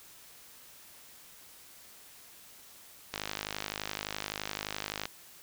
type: click train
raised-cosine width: 0.2 ms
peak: -16 dBFS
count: 100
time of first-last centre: 3.14-5.055 s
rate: 51.7 Hz
effects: white hiss -54 dBFS RMS until 5.42 s